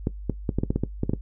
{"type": "clicks", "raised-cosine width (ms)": 3, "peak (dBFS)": -10, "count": 11, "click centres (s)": [0.071, 0.297, 0.492, 0.586, 0.635, 0.705, 0.76, 0.836, 1.034, 1.095, 1.135], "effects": ["noise-tail reverb RT60 0.1 s tail -17 dB re dry", "added 50 Hz sine -34 dBFS peak until 1.21 s"]}